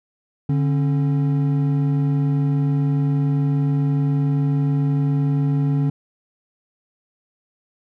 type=tone pair together; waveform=triangle; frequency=145.01 / 272 Hz; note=D3 / C#4; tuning=-22 / -33 cents; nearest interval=major seventh; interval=1089 cents; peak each=-15 / -22 dBFS; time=0.49-5.9 s; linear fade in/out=5 ms; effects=none